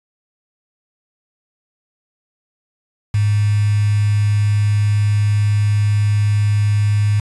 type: tone with quantisation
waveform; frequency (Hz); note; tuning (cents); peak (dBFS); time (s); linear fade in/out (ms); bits
sine; 103.83; G#2; 0; -12; 3.14-7.2; 5; 5
effects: resampled to 24000 Hz